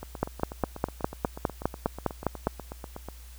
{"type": "two click trains", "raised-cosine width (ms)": 1, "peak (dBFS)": [-23, -10], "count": [26, 12], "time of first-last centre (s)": [[0.03, 3.086], [0.23, 2.47]], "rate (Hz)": [8.18, 4.91], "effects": ["added 60 Hz sine -44 dBFS peak until 3.38 s", "white hiss -54 dBFS RMS until 3.38 s"]}